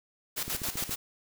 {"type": "noise with tremolo", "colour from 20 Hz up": "white", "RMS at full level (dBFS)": -32, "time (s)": [0.36, 0.96], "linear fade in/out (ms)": 20, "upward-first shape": "square", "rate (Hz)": 7.3, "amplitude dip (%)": 70}
{"type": "click train", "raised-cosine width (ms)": 3, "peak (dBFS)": -26, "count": 7, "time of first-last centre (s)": [0.48, 0.894], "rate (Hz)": 14.5}
{"effects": []}